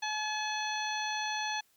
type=harmonic tone; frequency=854 Hz; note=G#5; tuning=48 cents sharp; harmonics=1 / 2 / 3 / 4 / 5 / 7; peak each=-35 / -38 / -40 / -41 / -42 / -43 dBFS; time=0.02-1.61 s; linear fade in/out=10 ms; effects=white hiss -69 dBFS RMS until 1.76 s